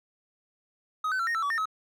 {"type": "tone with pitch steps", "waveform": "triangle", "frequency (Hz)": [1260, 1520, 1352, 1857, 1327, 1142, 1820, 1282], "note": ["D#6", "F#6", "E6", "A#6", "E6", "D6", "A#6", "E6"], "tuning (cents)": [21, 46, 43, -7, 11, -49, -42, -49], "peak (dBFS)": -24, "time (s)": [1.04, 1.656], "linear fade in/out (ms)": 5, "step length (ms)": 77, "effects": []}